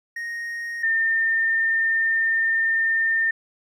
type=tone pair in turn; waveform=triangle / sine; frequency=1864.7 / 1809.5 Hz; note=A#6 / A6; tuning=0 / +48 cents; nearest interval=minor second; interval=52 cents; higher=first; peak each=-26 / -18 dBFS; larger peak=second; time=0.16-0.83 / 0.83-3.31 s; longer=second; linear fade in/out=5 ms; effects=none